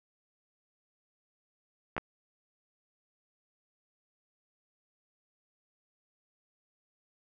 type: clicks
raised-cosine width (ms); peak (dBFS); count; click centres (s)
0.5; -18; 2; 1.966 / 1.98
effects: none